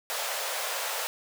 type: high-pass noise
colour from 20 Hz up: pink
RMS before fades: -32 dBFS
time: 0.1-1.07 s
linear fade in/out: 0 ms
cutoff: 500 Hz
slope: 48 dB/octave
effects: none